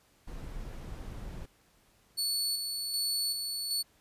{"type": "noise", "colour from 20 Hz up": "brown", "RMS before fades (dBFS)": -41, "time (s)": [0.27, 1.46], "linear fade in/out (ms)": 10}
{"type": "tone with tremolo", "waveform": "sawtooth", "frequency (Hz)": 4435, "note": "C#8", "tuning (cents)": 0, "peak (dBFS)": -26, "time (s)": [2.17, 3.83], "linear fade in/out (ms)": 20, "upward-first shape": "square", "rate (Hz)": 1.3, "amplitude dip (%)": 40}
{"effects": ["pink hiss -66 dBFS RMS until 4 s", "resampled to 32000 Hz"]}